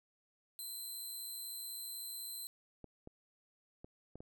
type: tone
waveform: 5% pulse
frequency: 4078 Hz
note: C8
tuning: 45 cents flat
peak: -36 dBFS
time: 0.59-2.47 s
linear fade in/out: 0 ms
type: clicks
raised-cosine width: 2 ms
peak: -36 dBFS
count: 5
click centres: 2.843 / 3.074 / 3.845 / 4.156 / 4.205 s
effects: none